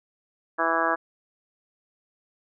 harmonic tone, 164.81 Hz, E3, in tune, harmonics 2 / 3 / 4 / 5 / 6 / 7 / 8 / 9 / 10, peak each -32 / -33 / -28 / -32 / -29 / -28 / -30 / -33 / -28 dBFS, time 0.58-0.96 s, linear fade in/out 20 ms, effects none

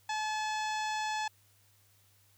harmonic tone, 860 Hz, A5, 40 cents flat, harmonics 1 / 2 / 3 / 4 / 5 / 6 / 7 / 8 / 9, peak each -33 / -39 / -43 / -45 / -47 / -49 / -50 / -51 / -52 dBFS, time 0.09-1.28 s, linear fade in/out 5 ms, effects added 100 Hz sine -67 dBFS peak until 2.37 s + white hiss -67 dBFS RMS until 2.37 s

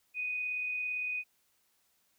sine tone with amplitude modulation, 2489 Hz, D#7, in tune, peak -31 dBFS, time 0.14-1.24 s, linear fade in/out 50 ms, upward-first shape sine, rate 37.7 Hz, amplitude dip 25%, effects white hiss -73 dBFS RMS until 2.18 s

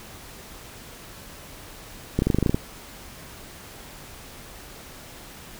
clicks, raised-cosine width 3 ms, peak -7 dBFS, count 10, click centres 2.19 / 2.221 / 2.27 / 2.302 / 2.346 / 2.386 / 2.427 / 2.462 / 2.495 / 2.545 s, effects pink hiss -43 dBFS RMS until 5.59 s

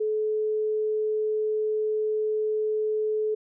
sine tone, 430 Hz, A4, 40 cents flat, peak -23 dBFS, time 0-3.35 s, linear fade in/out 10 ms, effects none

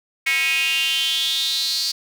square tone with high-pass filter sweep, 146.83 Hz, D3, in tune, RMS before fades -21 dBFS, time 0.26-1.92 s, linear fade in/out 10 ms, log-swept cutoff 2200 to 4600 Hz, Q 7.2, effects none

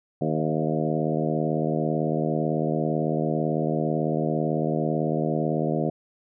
harmonic tone with a mistuned harmonic, 78 Hz, D#2, 5 cents sharp, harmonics 2 / 3 / 4 / 5 / 6 / 7 / 8 / 9, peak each -27 / -29 / -30 / -31 / -32 / -32 / -33 / -34 dBFS, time 0.21-5.9 s, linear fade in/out 5 ms, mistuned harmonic 8, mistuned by +23 cents, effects none

